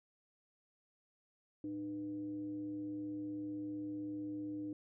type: tone with frequency modulation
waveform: sine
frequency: 303.6 Hz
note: D#4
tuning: 42 cents flat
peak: -39 dBFS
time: 1.64-4.73 s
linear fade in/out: 2 ms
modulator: 190 Hz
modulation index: 0.34
effects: none